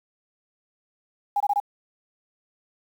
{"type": "tone bursts", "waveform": "sine", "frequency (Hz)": 815, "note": "G#5", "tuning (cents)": -33, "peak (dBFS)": -19, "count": 4, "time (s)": [1.36, 1.601], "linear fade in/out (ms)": 5, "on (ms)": 43, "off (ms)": 23, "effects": ["8-bit"]}